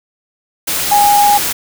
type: tone in noise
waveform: sine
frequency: 821 Hz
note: G#5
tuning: 20 cents flat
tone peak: -7 dBFS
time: 0.91-1.38 s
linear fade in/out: 10 ms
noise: white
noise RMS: -17 dBFS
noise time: 0.67-1.53 s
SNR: +7 dB
effects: none